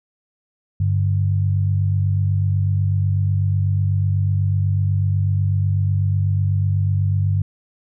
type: tone pair together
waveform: sine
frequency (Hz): 98 / 146.08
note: G2 / D3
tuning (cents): 0 / -9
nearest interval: perfect fifth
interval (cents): 691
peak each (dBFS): -16 / -23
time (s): 0.8-7.42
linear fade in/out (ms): 5
effects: none